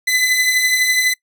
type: beating tone pair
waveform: sawtooth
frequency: 2003 / 2015 Hz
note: B6 / B6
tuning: +24 / +34 cents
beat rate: 12 Hz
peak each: -18 / -11 dBFS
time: 0.07-1.14 s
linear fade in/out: 10 ms
effects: noise-tail reverb RT60 0.1 s tail -23 dB re dry